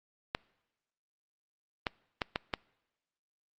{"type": "clicks", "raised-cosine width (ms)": 0.3, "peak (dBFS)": -14, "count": 5, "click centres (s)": [0.349, 1.868, 2.218, 2.359, 2.538], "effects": ["noise-tail reverb RT60 1.0 s tail -24 dB re dry", "Opus 48 kbps"]}